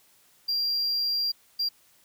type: tone bursts at uneven times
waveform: triangle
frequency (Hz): 4759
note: D8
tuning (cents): +22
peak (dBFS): -23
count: 2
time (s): 0.48-1.32 / 1.59-1.69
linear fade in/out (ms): 10
effects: white hiss -61 dBFS RMS until 2.04 s